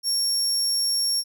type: tone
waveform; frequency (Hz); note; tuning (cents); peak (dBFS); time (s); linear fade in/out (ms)
30% pulse; 5520; F8; -21; -17; 0.03-1.24; 50
effects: none